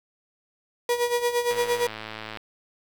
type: tone with tremolo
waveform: 35% pulse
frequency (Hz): 481.4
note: B4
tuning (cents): -44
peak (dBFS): -18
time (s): 0.89-1.87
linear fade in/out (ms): 2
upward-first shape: sine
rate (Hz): 8.7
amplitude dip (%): 70
type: click train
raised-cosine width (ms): 0.3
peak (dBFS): -19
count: 95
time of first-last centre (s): 1.51-2.372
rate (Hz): 109
effects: 8-bit